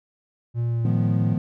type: tone with pitch glide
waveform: triangle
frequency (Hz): 118.1 to 111.47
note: A#2 to A2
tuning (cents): +23 to +23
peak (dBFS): -19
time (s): 0.54-1.37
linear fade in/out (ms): 50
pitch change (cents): -100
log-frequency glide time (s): 0.67-1.12
type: chord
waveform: triangle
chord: F half-diminished seventh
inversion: third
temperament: equal with one note detuned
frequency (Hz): 155.56 / 174.61 / 212.5 / 246.9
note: Eb3 / F3 / Ab3 / Cb4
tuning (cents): 0 / 0 / +40 / 0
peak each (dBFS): -24 / -23 / -28 / -27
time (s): 0.85-1.38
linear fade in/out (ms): 2
effects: none